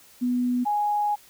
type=tone pair in turn; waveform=sine; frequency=246.9 / 830.5 Hz; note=B3 / G#5; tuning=0 / 0 cents; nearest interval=octave + major sixth; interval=2100 cents; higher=second; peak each=-21 dBFS; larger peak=neither; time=0.21-0.65 / 0.65-1.16 s; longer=second; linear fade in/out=20 ms; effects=white hiss -53 dBFS RMS until 1.29 s